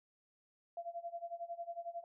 sine tone with tremolo, 684 Hz, F5, 36 cents flat, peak -38 dBFS, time 0.77-2.04 s, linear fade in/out 2 ms, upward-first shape sine, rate 11 Hz, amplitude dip 90%, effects none

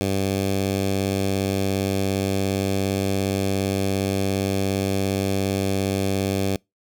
10% pulse tone with notch filter, 97.3 Hz, G2, 12 cents flat, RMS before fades -23 dBFS, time 0.01-6.56 s, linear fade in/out 0 ms, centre 1400 Hz, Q 1.4, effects noise-tail reverb RT60 0.2 s tail -26 dB re dry

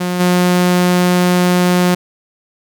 sawtooth tone with level steps, 179.1 Hz, F3, 44 cents sharp, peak -12 / -6 dBFS, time 0-1.95 s, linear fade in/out 10 ms, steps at 0.19 s, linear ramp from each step 20 ms, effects none

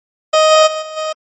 30% pulse tone with level steps, 625 Hz, D#5, 8 cents sharp, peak -5 / -3 / -16 / -23 / -15 dBFS, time 0.33-1.13 s, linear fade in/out 10 ms, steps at 0.5 / 0.66 / 0.81 / 0.96 s, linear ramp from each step 20 ms, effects MP3 32 kbps

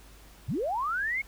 sine linear sweep, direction up, 83.9 to 2217 Hz, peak -27 dBFS, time 0.48-1.22 s, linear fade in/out 10 ms, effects added 50 Hz sine -52 dBFS peak until 1.27 s + pink hiss -55 dBFS RMS until 1.27 s

